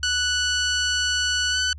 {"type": "tone with pitch glide", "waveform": "15% pulse", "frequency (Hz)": [1480, 1498.9], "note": ["F#6", "F#6"], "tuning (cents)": [0, 22], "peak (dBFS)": -14, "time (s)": [0.03, 1.73], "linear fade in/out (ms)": 2, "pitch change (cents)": 22, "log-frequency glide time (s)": [1.5, 1.57], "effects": ["added 74 Hz sine -36 dBFS peak until 1.78 s", "resampled to 22050 Hz"]}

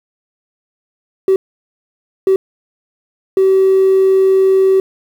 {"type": "tone bursts at uneven times", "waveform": "triangle", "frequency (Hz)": 382.6, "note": "G4", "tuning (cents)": -42, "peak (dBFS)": -4, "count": 3, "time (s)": [[1.28, 1.36], [2.27, 2.36], [3.37, 4.8]], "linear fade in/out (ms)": 2, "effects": ["tanh soft clip ceiling -4 dBFS", "7-bit"]}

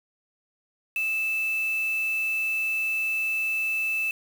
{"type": "tone with quantisation", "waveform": "sine", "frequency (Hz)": 2635, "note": "E7", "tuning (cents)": -1, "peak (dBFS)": -24, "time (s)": [0.96, 4.11], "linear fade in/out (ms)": 2, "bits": 6, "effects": []}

